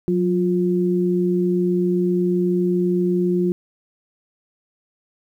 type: tone pair together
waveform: sine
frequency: 181.5 / 353.7 Hz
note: F#3 / F4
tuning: -33 / +22 cents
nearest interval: octave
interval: 1155 cents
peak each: -19 dBFS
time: 0.08-3.52 s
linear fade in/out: 0 ms
effects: 9-bit